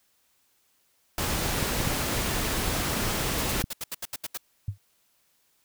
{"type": "noise", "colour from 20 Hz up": "pink", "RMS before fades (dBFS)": -28, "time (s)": [1.18, 3.62], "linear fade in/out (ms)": 2}
{"type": "clicks", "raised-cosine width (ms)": 5, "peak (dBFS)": -17, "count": 5, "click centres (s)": [1.627, 1.804, 1.875, 2.679, 3.641]}
{"type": "noise bursts", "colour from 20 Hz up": "white", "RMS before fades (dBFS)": -33, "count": 10, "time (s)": [3.38, 4.375], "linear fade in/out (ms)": 5, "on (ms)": 32, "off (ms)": 75}
{"type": "tone with exponential decay", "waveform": "sine", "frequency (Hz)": 100.2, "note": "G2", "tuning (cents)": 38, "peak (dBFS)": -23, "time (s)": [4.68, 4.78], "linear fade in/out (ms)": 5, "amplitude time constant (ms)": 21}
{"effects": ["white hiss -68 dBFS RMS until 5.64 s"]}